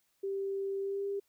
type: tone with pitch glide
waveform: sine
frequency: 392 to 398.9 Hz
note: G4 to G4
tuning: 0 to +30 cents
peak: -32 dBFS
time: 0.23-1.2 s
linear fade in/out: 10 ms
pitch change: +30 cents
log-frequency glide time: 0.8-1.06 s
effects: white hiss -75 dBFS RMS until 1.28 s